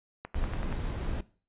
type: click train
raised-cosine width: 0.5 ms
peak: -23 dBFS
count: 6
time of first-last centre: 0.25-0.726 s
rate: 10.5 Hz
type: noise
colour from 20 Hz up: brown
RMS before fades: -32 dBFS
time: 0.35-1.21 s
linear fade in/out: 5 ms
effects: noise-tail reverb RT60 0.4 s tail -19 dB re dry + resampled to 8000 Hz